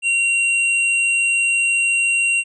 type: tone with hard clipping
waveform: sine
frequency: 2753 Hz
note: F7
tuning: 25 cents flat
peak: -16 dBFS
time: 0.02-2.44 s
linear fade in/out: 50 ms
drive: 15 dB
effects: resampled to 22050 Hz